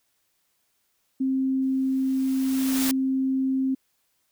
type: tone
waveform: sine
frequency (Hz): 264.6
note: C4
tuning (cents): +20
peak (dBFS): -21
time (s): 1.2-3.75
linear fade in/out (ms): 10
type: noise with exponential growth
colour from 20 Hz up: white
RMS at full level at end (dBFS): -26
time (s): 1.62-2.91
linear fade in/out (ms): 0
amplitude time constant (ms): 280
effects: white hiss -71 dBFS RMS until 4.31 s